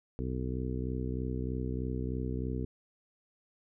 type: harmonic tone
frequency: 63.2 Hz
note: B1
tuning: 41 cents sharp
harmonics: 1 / 2 / 3 / 4 / 5 / 6 / 7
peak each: -36 / -37 / -42 / -39 / -44 / -43 / -43 dBFS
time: 0.19-2.65 s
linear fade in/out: 0 ms
effects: none